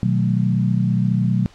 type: chord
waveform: sine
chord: B dominant seventh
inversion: none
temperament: equal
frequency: 123.47 / 155.56 / 185 / 220 Hz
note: B2 / D#3 / F#3 / A3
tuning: 0 / 0 / 0 / 0 cents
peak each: -19 / -25 / -19 / -25 dBFS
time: 0.03-1.46 s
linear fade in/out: 0 ms
effects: pink hiss -49 dBFS RMS until 1.54 s + low-pass 6000 Hz 12 dB/octave